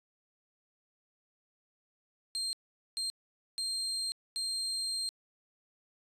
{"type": "tone bursts at uneven times", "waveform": "35% pulse", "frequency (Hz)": 4186, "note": "C8", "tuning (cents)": 0, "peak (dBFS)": -31, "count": 4, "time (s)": [[2.35, 2.53], [2.97, 3.1], [3.58, 4.12], [4.36, 5.09]], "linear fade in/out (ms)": 0, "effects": ["resampled to 32000 Hz"]}